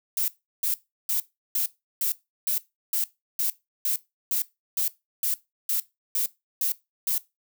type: noise bursts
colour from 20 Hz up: violet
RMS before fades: -25 dBFS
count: 16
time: 0.17-7.18 s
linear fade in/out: 2 ms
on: 110 ms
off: 350 ms
effects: noise-tail reverb RT60 0.2 s tail -18 dB re dry